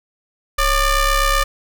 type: ring-modulated tone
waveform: sawtooth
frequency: 586 Hz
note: D5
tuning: 4 cents flat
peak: -7 dBFS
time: 0.58-1.44 s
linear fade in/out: 10 ms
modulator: 620 Hz
effects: none